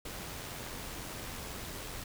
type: noise with amplitude modulation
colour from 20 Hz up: pink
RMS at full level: -41 dBFS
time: 0.05-2.04 s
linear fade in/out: 5 ms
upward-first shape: sine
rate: 90.1 Hz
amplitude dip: 30%
effects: none